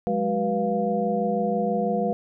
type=tone cluster; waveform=sine; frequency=182.4 / 208.5 / 378.4 / 487 / 697 Hz; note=F#3 / G#3 / F#4 / B4 / F5; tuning=-24 / +7 / +39 / -24 / -4 cents; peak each=-32 / -26 / -32 / -26 / -27 dBFS; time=0.07-2.13 s; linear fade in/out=0 ms; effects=none